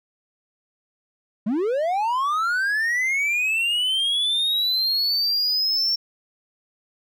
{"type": "linear sweep", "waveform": "triangle", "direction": "up", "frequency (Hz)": [191.8, 5480], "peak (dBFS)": -18, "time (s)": [1.46, 5.96], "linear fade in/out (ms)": 10, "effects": []}